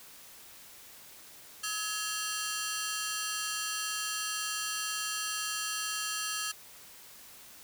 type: ring-modulated tone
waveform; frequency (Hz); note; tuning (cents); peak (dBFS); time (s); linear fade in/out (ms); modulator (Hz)
10% pulse; 1480; F#6; 0; -21; 1.63-6.52; 10; 201
effects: white hiss -52 dBFS RMS until 7.63 s